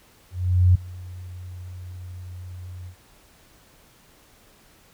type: tone with ADSR envelope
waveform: sine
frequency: 90.4 Hz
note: F#2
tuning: 40 cents flat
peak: -11 dBFS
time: 0.31-2.96 s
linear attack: 440 ms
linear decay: 7 ms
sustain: -23 dB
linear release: 91 ms
effects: pink hiss -55 dBFS RMS until 4.93 s